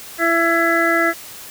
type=harmonic tone; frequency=334.4 Hz; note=E4; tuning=25 cents sharp; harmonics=1 / 2 / 4 / 5 / 6; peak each=-20 / -20 / -20 / -20 / -20 dBFS; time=0.18-1.14 s; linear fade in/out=50 ms; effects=white hiss -36 dBFS RMS until 1.5 s